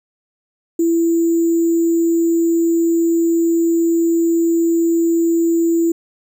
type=tone with sample-and-hold; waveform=sine; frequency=333.9 Hz; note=E4; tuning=22 cents sharp; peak=-12 dBFS; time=0.79-5.92 s; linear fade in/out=5 ms; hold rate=7350 Hz; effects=none